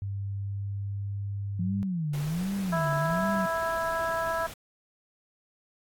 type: tone with pitch glide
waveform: sine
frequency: 99.2 to 100.06 Hz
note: G2 to G2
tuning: +21 to +36 cents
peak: -30 dBFS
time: 0.02-1.83 s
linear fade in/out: 0 ms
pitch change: +15 cents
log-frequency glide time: 0.21-0.9 s
type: tone with vibrato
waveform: sine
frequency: 169.6 Hz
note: E3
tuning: 50 cents sharp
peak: -27 dBFS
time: 1.59-3.46 s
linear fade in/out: 5 ms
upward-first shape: sine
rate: 1.3 Hz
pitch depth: 270 cents each way
type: noise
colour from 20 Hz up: pink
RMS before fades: -43 dBFS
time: 2.13-4.54 s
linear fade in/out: 5 ms
type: harmonic tone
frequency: 329.6 Hz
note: E4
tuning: in tune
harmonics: 2 / 3 / 4 / 5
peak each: -30 / -32 / -33 / -34 dBFS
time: 2.72-4.47 s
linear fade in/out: 10 ms
effects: AAC 64 kbps